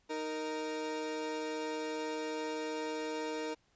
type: tone pair together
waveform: 30% pulse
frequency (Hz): 311 / 465.2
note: D#4 / A#4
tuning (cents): -1 / -4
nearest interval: perfect fifth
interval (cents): 697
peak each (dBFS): -37 / -35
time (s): 0.09-3.55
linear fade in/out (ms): 20
effects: pink hiss -72 dBFS RMS until 3.75 s + resampled to 16000 Hz